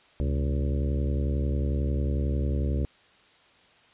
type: harmonic tone with a mistuned harmonic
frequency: 71.1 Hz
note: C#2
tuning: 45 cents sharp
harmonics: 1 / 2 / 3 / 4 / 5 / 6 / 7 / 8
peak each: -25 / -31 / -35 / -37 / -39 / -41 / -42 / -43 dBFS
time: 0.2-2.85 s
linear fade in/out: 0 ms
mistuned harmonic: 2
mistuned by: -140 cents
effects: white hiss -58 dBFS RMS until 3.93 s + resampled to 8000 Hz